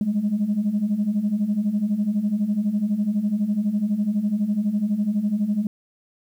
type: beating tone pair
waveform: sine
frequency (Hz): 200 / 212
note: G3 / G#3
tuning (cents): +35 / +36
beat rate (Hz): 12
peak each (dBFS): -24 / -20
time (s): 0.01-5.67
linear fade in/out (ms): 2
effects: tanh soft clip ceiling -14 dBFS + 9-bit